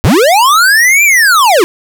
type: linear two-way sweep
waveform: square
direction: up then down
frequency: 61.5 to 2408 to 313.1 Hz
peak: -5 dBFS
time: 0.04-1.64 s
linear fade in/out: 0 ms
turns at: 1.04 s
effects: none